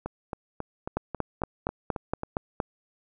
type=two click trains; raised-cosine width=1 ms; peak=-12 / -18 dBFS; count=8 / 9; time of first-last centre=0.97-2.602 / 0.06-2.234 s; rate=4.29 / 3.68 Hz; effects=none